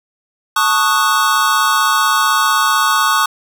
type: chord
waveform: square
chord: D# half-diminished seventh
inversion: second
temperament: equal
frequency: 880 / 1108.7 / 1244.5 / 1480 Hz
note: A5 / C#6 / D#6 / F#6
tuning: 0 / 0 / 0 / 0 cents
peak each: -21 / -16 / -17 / -19 dBFS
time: 0.56-3.26 s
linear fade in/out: 5 ms
effects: none